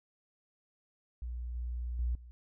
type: tone with level steps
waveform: sine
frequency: 60.2 Hz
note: B1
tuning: 44 cents flat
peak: -36 / -34 / -29 / -48 dBFS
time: 1.22-2.31 s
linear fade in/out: 0 ms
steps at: 1.55 / 1.99 / 2.15 s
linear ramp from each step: 2 ms
effects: none